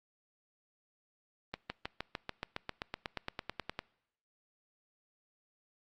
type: accelerating click train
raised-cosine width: 0.3 ms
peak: -20 dBFS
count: 19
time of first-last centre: 1.54-3.791 s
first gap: 160 ms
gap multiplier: 0.97
effects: noise-tail reverb RT60 0.8 s tail -24 dB re dry + Opus 32 kbps